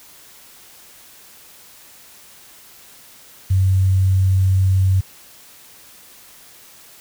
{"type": "tone with quantisation", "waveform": "sine", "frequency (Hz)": 94.7, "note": "F#2", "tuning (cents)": 41, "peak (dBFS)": -12, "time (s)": [3.5, 5.01], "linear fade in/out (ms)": 10, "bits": 7, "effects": ["white hiss -45 dBFS RMS until 7 s"]}